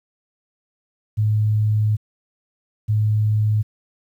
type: tone pair in turn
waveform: sine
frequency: 107 / 107 Hz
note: A2 / A2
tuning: -48 / -48 cents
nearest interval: unison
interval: 0 cents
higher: neither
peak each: -15 dBFS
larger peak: neither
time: 1.17-1.97 / 2.88-3.63 s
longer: first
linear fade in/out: 20 ms
effects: 9-bit